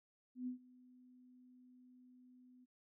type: tone with ADSR envelope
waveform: sine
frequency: 251.1 Hz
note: B3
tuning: 29 cents sharp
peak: -38 dBFS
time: 0.35-2.66 s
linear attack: 120 ms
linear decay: 110 ms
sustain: -23 dB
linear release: 25 ms
effects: none